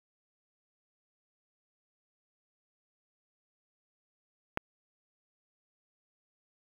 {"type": "click", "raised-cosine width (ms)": 0.5, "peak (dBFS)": -14, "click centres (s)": 4.574, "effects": ["7-bit"]}